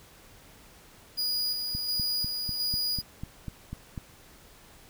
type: tone with tremolo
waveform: 45% pulse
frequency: 4904 Hz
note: D#8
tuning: 26 cents flat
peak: -26 dBFS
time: 1.17-3.02 s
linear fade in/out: 20 ms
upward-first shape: square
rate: 1.4 Hz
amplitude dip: 35%
type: click train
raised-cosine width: 5 ms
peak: -23 dBFS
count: 10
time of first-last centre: 1.75-3.978 s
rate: 4.04 Hz
effects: pink hiss -54 dBFS RMS until 4.89 s